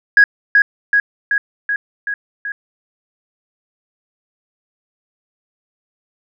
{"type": "tone with echo", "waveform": "sine", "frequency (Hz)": 1656, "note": "G#6", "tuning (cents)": -5, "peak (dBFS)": -3, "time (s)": [0.17, 0.24], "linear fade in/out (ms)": 2, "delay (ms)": 380, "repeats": 6, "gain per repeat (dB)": -3, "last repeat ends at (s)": 2.52, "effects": ["tanh soft clip ceiling 0 dBFS"]}